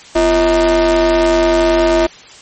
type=ring-modulated tone; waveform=square; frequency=148.3 Hz; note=D3; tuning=17 cents sharp; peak=-7 dBFS; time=0.15-2.07 s; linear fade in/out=10 ms; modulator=490 Hz; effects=white hiss -38 dBFS RMS until 2.41 s + MP3 32 kbps